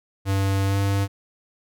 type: tone with pitch glide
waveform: square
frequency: 97.6 to 99.02 Hz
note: G2 to G2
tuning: -7 to +18 cents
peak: -20 dBFS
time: 0.25-1.08 s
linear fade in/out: 50 ms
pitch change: +25 cents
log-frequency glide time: 0.66-0.77 s
effects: none